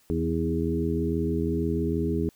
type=harmonic tone with a mistuned harmonic; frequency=82.41 Hz; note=E2; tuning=in tune; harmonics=1 / 2 / 3 / 4 / 5; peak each=-30 / -30 / -30 / -30 / -30 dBFS; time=0.1-2.29 s; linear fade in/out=0 ms; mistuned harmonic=4; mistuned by=-20 cents; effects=white hiss -62 dBFS RMS until 2.35 s